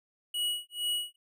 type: tone with tremolo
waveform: square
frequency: 2916 Hz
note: F#7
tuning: 26 cents flat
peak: -28 dBFS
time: 0.34-1.16 s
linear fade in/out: 5 ms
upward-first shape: sine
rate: 2.2 Hz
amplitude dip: 100%
effects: none